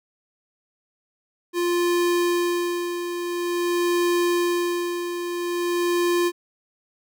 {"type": "tone with tremolo", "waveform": "square", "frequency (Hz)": 349.2, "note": "F4", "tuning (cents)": 0, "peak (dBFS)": -19, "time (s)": [1.53, 6.32], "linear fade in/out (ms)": 50, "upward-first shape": "sine", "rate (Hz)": 0.48, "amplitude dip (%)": 60, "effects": []}